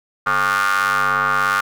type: ring-modulated tone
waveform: 30% pulse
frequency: 97 Hz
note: G2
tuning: 18 cents flat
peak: -10 dBFS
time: 0.26-1.61 s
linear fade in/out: 10 ms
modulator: 1310 Hz
effects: none